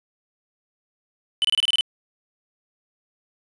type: tone bursts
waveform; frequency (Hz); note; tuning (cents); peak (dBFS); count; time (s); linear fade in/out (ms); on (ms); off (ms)
triangle; 3015; F#7; +32; -15; 8; 1.42-1.809; 0; 25; 27
effects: resampled to 22050 Hz